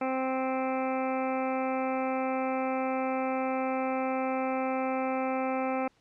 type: harmonic tone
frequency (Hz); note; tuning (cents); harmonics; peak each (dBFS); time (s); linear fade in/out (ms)
261.6; C4; 0; 1 / 2 / 3 / 4 / 5 / 6 / 7 / 8 / 9 / 10; -32 / -32 / -33 / -41 / -39 / -50 / -52 / -45 / -43 / -47; 0.01-5.88; 5
effects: pink hiss -67 dBFS RMS until 6 s + low-pass 6000 Hz 12 dB/octave